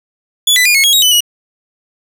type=tone with pitch steps; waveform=sawtooth; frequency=3432 / 1995 / 2427 / 2180 / 3299 / 3798 / 3004 / 2910 Hz; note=A7 / B6 / D#7 / C#7 / G#7 / A#7 / F#7 / F#7; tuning=-44 / +17 / -44 / -29 / -12 / +32 / +26 / -29 cents; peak=-4 dBFS; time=0.47-1.206 s; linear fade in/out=5 ms; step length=92 ms; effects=none